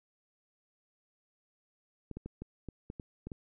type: clicks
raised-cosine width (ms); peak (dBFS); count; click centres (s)
3; -28; 9; 2.113 / 2.17 / 2.26 / 2.42 / 2.687 / 2.901 / 2.998 / 3.27 / 3.318
effects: none